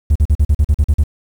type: tone bursts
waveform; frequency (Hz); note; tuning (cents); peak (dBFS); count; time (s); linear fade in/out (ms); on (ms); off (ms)
triangle; 73.42; D2; 0; -5; 10; 0.1-1.038; 10; 56; 42
effects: tanh soft clip ceiling -2 dBFS + 7-bit